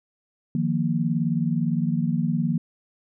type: chord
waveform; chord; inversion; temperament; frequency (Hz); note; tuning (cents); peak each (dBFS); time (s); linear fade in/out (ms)
sine; Eb suspended second; none; just; 155.56 / 175.01 / 233.3; Eb3 / F3 / Bb3; 0 / +4 / +2; -25; 0.55-2.58; 2
effects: none